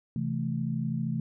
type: chord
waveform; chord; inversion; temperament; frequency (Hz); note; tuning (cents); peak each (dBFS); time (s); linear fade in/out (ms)
sine; A minor; first; just; 132 / 165 / 220; C3 / E3 / A3; +16 / +2 / 0; -32; 0.16-1.2; 2
effects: none